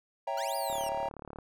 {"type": "chord", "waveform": "triangle", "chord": "C# diminished seventh", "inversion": "none", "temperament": "equal", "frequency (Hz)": [554.4, 659.3, 784, 932.3], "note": ["C#5", "E5", "G5", "Bb5"], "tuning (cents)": [0, 0, 0, 0], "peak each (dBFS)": [-35, -35, -34, -34], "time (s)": [0.27, 1.09], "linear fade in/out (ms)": 5}
{"type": "exponential two-way sweep", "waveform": "15% pulse", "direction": "up then down", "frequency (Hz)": [1330, 4978, 2697], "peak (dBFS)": -33, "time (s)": [0.37, 0.89], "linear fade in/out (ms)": 5, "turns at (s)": 0.56}
{"type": "click train", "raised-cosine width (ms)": 1, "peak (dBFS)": -29, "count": 26, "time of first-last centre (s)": [0.7, 1.387], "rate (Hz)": 36.4}
{"effects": []}